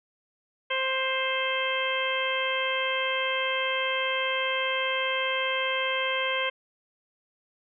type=harmonic tone; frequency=525 Hz; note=C5; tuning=6 cents sharp; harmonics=1 / 2 / 3 / 4 / 5 / 6; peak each=-31 / -32 / -33 / -31 / -33 / -33 dBFS; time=0.7-6.5 s; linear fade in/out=10 ms; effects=none